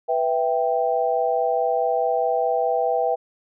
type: chord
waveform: sine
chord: E minor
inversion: second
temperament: equal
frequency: 493.9 / 659.3 / 784 Hz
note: B4 / E5 / G5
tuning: 0 / 0 / 0 cents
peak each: -23 dBFS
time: 0.08-3.16 s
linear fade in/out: 20 ms
effects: none